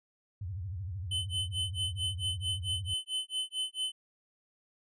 sine tone with vibrato, 92.5 Hz, F#2, in tune, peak -35 dBFS, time 0.41-2.94 s, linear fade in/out 5 ms, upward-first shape sine, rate 13 Hz, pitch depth 220 cents each way
square tone with tremolo, 3040 Hz, F#7, 46 cents sharp, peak -30 dBFS, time 1.11-3.92 s, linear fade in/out 5 ms, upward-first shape sine, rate 4.5 Hz, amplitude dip 100%
effects resampled to 22050 Hz

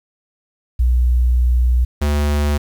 sine / square tone pair in turn, 61.3 / 73.35 Hz, B1 / D2, -12 / -2 cents, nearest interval minor third, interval 310 cents, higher second, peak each -11 / -15 dBFS, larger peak first, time 0.79-1.85 / 2.01-2.58 s, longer first, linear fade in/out 10 ms, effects 8-bit

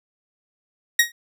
sawtooth tone with exponential decay, 1886 Hz, A#6, 20 cents sharp, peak -6 dBFS, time 0.99-1.12 s, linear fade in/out 5 ms, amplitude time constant 28 ms, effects none

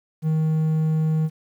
triangle tone, 157.4 Hz, D#3, 20 cents sharp, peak -16 dBFS, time 0.22-1.3 s, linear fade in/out 50 ms, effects 9-bit

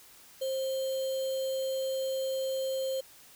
sine tone with sample-and-hold, 530 Hz, C5, 22 cents sharp, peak -29 dBFS, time 0.41-3.01 s, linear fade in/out 10 ms, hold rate 3675 Hz, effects white hiss -55 dBFS RMS until 3.35 s

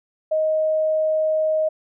sine tone, 626 Hz, D#5, 10 cents sharp, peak -17 dBFS, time 0.31-1.69 s, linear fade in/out 10 ms, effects none

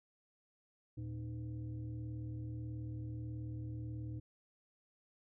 sine tone with frequency modulation, 115.7 Hz, A#2, 13 cents flat, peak -40 dBFS, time 0.97-4.2 s, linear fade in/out 10 ms, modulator 193 Hz, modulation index 0.75, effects none

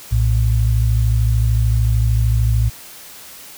sine tone pair together, 60.07 / 113.4 Hz, B1 / A#2, -47 / -47 cents, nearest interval major seventh, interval 1100 cents, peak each -15 dBFS, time 0.11-2.7 s, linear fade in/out 20 ms, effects white hiss -38 dBFS RMS until 3.57 s

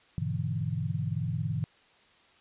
sine chord, E dominant seventh, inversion first, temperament equal with one note detuned, 101.4 / 123.47 / 146.83 / 164.81 Hz, G#2 / B2 / D3 / E3, -41 / 0 / 0 / 0 cents, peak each -34 dBFS, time 0.18-1.64 s, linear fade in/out 0 ms, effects white hiss -61 dBFS RMS until 2.4 s + resampled to 8000 Hz

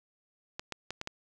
clicks, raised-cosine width 0.2 ms, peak -19 dBFS, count 5, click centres 0.595 / 0.723 / 0.906 / 1.014 / 1.074 s, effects none

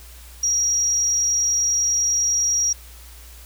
sine tone, 5690 Hz, F8, 31 cents sharp, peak -17 dBFS, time 0.43-2.73 s, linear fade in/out 5 ms, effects added 60 Hz sine -41 dBFS peak until 3.45 s + white hiss -46 dBFS RMS until 3.45 s

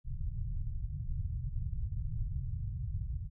pink low-pass noise, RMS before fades -36 dBFS, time 0.04-3.3 s, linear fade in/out 50 ms, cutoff 140 Hz, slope 48 dB/octave, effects none

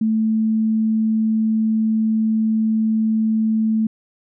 sine tone, 220 Hz, A3, in tune, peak -15 dBFS, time 0.01-3.87 s, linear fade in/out 5 ms, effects none

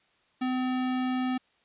square tone, 255.3 Hz, C4, 42 cents flat, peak -27 dBFS, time 0.41-1.38 s, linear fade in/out 10 ms, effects white hiss -67 dBFS RMS until 1.64 s + resampled to 8000 Hz

